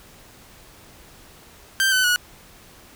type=tone with pitch steps; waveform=sawtooth; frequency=1568 / 1512.8 / 1459.6 Hz; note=G6 / F#6 / F#6; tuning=0 / +38 / -24 cents; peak=-13 dBFS; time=1.8-2.16 s; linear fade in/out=0 ms; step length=120 ms; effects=pink hiss -48 dBFS RMS until 2.95 s